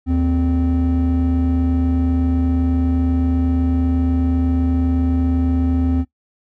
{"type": "tone pair together", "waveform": "triangle", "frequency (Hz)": [77.1, 259.3], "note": ["D#2", "C4"], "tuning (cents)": [-15, -15], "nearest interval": "octave + major sixth", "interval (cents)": 2100, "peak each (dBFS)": -14, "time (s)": [0.06, 6.05], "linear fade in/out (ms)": 50, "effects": ["noise-tail reverb RT60 0.1 s tail -18 dB re dry", "tanh soft clip ceiling -9 dBFS"]}